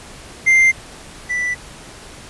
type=tone pair in turn; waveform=triangle; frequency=2093 / 1975.5 Hz; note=C7 / B6; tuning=0 / 0 cents; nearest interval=minor second; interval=100 cents; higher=first; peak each=-7 / -16 dBFS; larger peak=first; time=0.46-0.72 / 1.29-1.55 s; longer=neither; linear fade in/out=20 ms; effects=pink hiss -38 dBFS RMS until 2.29 s + resampled to 24000 Hz